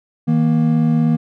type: tone pair together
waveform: triangle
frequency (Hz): 159.34 / 235.7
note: D#3 / A#3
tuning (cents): +42 / +19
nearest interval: perfect fifth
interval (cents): 677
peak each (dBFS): -13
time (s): 0.27-1.17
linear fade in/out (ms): 20
effects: none